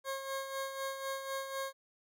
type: tone with tremolo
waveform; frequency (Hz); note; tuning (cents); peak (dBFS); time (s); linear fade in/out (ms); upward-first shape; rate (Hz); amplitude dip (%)
20% pulse; 540; C#5; -45; -30; 0.04-1.73; 50; sine; 4; 55
effects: none